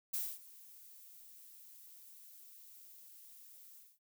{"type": "noise with ADSR envelope", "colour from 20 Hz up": "violet", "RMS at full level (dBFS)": -36, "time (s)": [0.13, 3.99], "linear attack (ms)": 12, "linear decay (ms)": 240, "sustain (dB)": -21, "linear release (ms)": 220, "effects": ["noise-tail reverb RT60 0.1 s tail -23 dB re dry"]}